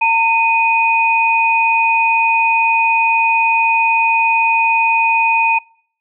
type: tone pair together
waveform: sine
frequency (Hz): 908.9 / 2489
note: A#5 / D#7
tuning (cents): -44 / 0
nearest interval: octave + perfect fourth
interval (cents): 1744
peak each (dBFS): -13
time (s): 0.01-5.59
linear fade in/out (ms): 10
effects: noise-tail reverb RT60 0.6 s tail -26 dB re dry